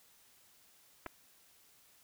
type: clicks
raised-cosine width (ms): 0.5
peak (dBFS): -27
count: 2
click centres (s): 1.062 / 1.065
effects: white hiss -65 dBFS RMS until 2.03 s